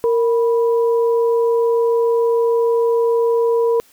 sine tone pair together, 463.4 / 982 Hz, A#4 / B5, -10 / -10 cents, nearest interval octave + minor second, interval 1300 cents, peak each -13 / -25 dBFS, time 0.04-3.8 s, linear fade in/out 0 ms, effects white hiss -52 dBFS RMS until 3.92 s

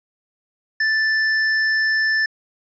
sine tone with tanh clipping, 1760 Hz, A6, in tune, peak -18 dBFS, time 0.8-2.26 s, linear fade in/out 5 ms, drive 13 dB, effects resampled to 16000 Hz

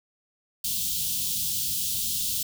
white band-stop noise, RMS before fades -28 dBFS, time 0.64-2.43 s, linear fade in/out 5 ms, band 230 to 3000 Hz, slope 48 dB/octave, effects none

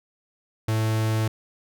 45% pulse tone, 110 Hz, A2, in tune, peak -21 dBFS, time 0.68-1.28 s, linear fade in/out 5 ms, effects none

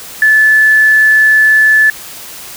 sine tone, 1737 Hz, A6, 23 cents flat, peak -4 dBFS, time 0.22-1.9 s, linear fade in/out 2 ms, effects white hiss -29 dBFS RMS until 2.56 s

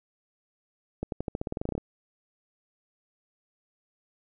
accelerating click train, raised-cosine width 2 ms, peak -17 dBFS, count 15, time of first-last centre 1.03-1.779 s, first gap 92 ms, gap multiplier 0.91, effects none

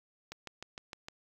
click train, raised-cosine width 0.2 ms, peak -25 dBFS, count 6, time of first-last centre 0.32-1.085 s, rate 6.54 Hz, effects 9-bit

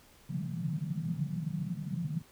white band-pass noise, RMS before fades -35 dBFS, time 0.29-2.22 s, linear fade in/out 2 ms, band 140 to 180 Hz, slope 48 dB/octave, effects pink hiss -60 dBFS RMS until 2.31 s

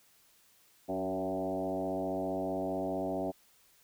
sine tone with frequency modulation, 469.3 Hz, A#4, 12 cents sharp, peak -31 dBFS, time 0.88-3.32 s, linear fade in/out 20 ms, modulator 95.3 Hz, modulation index 2.9, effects white hiss -65 dBFS RMS until 3.83 s

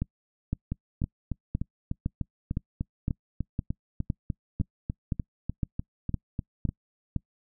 two click trains, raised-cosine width 5 ms, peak -15 / -17 dBFS, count 15 / 21, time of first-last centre 0.02-7.163 / 0.72-6.69 s, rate 1.96 / 3.35 Hz, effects noise-tail reverb RT60 0.1 s tail -26 dB re dry

